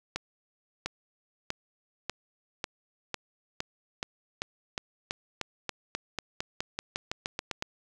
accelerating click train, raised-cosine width 0.2 ms, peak -14 dBFS, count 24, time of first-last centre 0.16-7.624 s, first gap 700 ms, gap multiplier 0.92, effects none

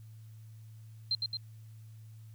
sine tone with echo, 4142 Hz, C8, 18 cents flat, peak -27 dBFS, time 1.11-1.15 s, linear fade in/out 2 ms, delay 110 ms, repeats 2, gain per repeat -3 dB, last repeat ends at 1.37 s, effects added 110 Hz sine -48 dBFS peak until 2.34 s + white hiss -69 dBFS RMS until 2.34 s

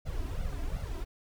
brown noise with flanger, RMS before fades -34 dBFS, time 0.05-1.05 s, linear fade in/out 20 ms, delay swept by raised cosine 1.4 to 3.1 ms, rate 2.7 Hz, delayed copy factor +0.95, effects none

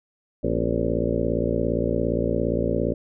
harmonic tone with a mistuned harmonic, 57.4 Hz, A#1, 26 cents flat, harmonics 1 / 2 / 3 / 4 / 5 / 6 / 7 / 8 / 9 / 10, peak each -30 / -30 / -30 / -30 / -30 / -30 / -30 / -30 / -30 / -30 dBFS, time 0.43-2.94 s, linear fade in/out 10 ms, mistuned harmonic 5, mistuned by -110 cents, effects none

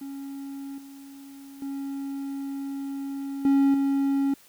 triangle tone with level steps, 275.9 Hz, C#4, 8 cents flat, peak -32 / -40 / -28 / -15 / -19 dBFS, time 0.01-4.34 s, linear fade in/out 5 ms, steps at 0.78 / 1.62 / 3.45 / 3.74 s, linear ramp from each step 2 ms, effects white hiss -55 dBFS RMS until 4.48 s

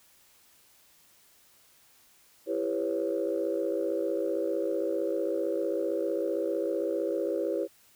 sine chord, C# half-diminished seventh, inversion first, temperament just, 332.6 / 399.1 / 498.9 / 554.4 Hz, E4 / G4 / B4 / C#5, +16 / +31 / +17 / 0 cents, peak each -32 dBFS, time 2.46-7.68 s, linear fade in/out 50 ms, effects tanh soft clip ceiling -18 dBFS + white hiss -61 dBFS RMS until 7.95 s

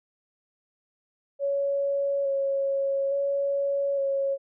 sine tone with vibrato, 554.4 Hz, C#5, in tune, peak -23 dBFS, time 1.39-4.38 s, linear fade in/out 50 ms, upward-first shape square, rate 0.58 Hz, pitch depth 15 cents each way, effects none

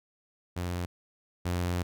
sawtooth tone pair in turn, 88.4 / 88.4 Hz, F2 / F2, +22 / +22 cents, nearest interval unison, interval 0 cents, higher neither, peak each -27 / -24 dBFS, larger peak second, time 0.56-0.86 / 1.45-1.83 s, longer second, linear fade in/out 10 ms, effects none

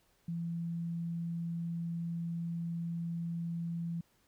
sine tone, 168.6 Hz, E3, 39 cents sharp, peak -34 dBFS, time 0.28-4.01 s, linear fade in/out 5 ms, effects pink hiss -71 dBFS RMS until 4.27 s

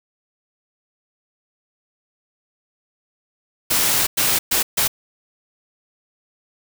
white noise bursts at uneven times, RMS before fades -18 dBFS, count 4, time 3.7-4.07 / 4.17-4.39 / 4.51-4.63 / 4.77-4.88 s, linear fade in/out 10 ms, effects none

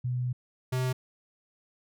sine / square tone pair in turn, 124.6 / 128.18 Hz, B2 / C3, +16 / -35 cents, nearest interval unison, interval 49 cents, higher second, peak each -27 dBFS, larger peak neither, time 0.04-0.33 / 0.72-0.93 s, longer first, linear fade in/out 10 ms, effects none

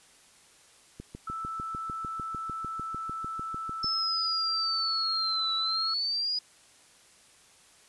click train, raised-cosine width 3 ms, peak -27 dBFS, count 20, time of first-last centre 1-3.844 s, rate 6.68 Hz
sine tone, 1318.5 Hz, E6, in tune, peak -33 dBFS, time 1.27-5.94 s, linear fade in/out 5 ms
sine linear two-way sweep, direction down then up, 5274 to 3919 to 4952 Hz, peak -27 dBFS, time 3.83-6.39 s, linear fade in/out 5 ms, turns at 5.55 s
effects white hiss -58 dBFS RMS until 7.88 s + resampled to 24000 Hz

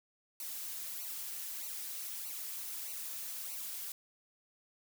blue noise with flanger, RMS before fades -42 dBFS, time 0.4-3.92 s, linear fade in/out 2 ms, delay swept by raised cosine 0.58 to 4.78 ms, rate 1.6 Hz, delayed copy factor -0.75, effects none

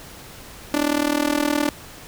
sawtooth tone with amplitude modulation, 293.7 Hz, D4, in tune, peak -11 dBFS, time 0.74-1.69 s, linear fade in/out 0 ms, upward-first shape sine, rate 39.4 Hz, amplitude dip 90%, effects pink hiss -41 dBFS RMS until 2.07 s

